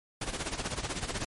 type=noise with tremolo; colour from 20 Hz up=pink; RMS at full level=-32 dBFS; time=0.21-1.25 s; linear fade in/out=5 ms; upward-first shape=sine; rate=16 Hz; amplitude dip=75%; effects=MP3 48 kbps